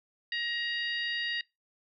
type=harmonic tone; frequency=944 Hz; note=A#5; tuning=22 cents sharp; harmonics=2 / 3 / 4 / 5; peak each=-33 / -37 / -39 / -41 dBFS; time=0.32-1.41 s; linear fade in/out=2 ms; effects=noise-tail reverb RT60 0.2 s tail -22 dB re dry